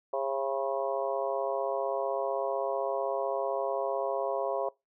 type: harmonic tone with a mistuned harmonic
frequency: 135.7 Hz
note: C#3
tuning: 36 cents flat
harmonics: 3 / 4 / 5 / 6 / 7 / 8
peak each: -36 / -31 / -34 / -42 / -38 / -41 dBFS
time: 0.13-4.69 s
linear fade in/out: 5 ms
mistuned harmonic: 7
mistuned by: +43 cents
effects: noise-tail reverb RT60 0.2 s tail -23 dB re dry